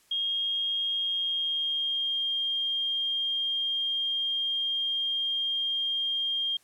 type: tone with pitch glide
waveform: sine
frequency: 3246 to 3212 Hz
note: G#7 to G7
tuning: -40 to +41 cents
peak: -26 dBFS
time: 0.11-6.57 s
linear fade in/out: 5 ms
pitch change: -19 cents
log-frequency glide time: 0.91-2.28 s
effects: white hiss -63 dBFS RMS until 6.63 s + low-pass 12000 Hz 12 dB/octave